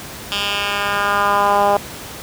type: tone with band-pass filter sweep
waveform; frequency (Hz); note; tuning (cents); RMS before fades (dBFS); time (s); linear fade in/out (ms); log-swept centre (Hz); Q
10% pulse; 202.7; G#3; -42; -17; 0.32-1.77; 0; 3400 to 710; 2
effects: pink hiss -32 dBFS RMS until 2.22 s + high-pass 60 Hz 12 dB/octave